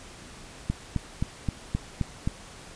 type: click train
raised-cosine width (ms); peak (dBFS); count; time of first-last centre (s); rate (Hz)
5; -13; 7; 0.7-2.275; 3.81
effects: pink hiss -46 dBFS RMS until 2.75 s + resampled to 22050 Hz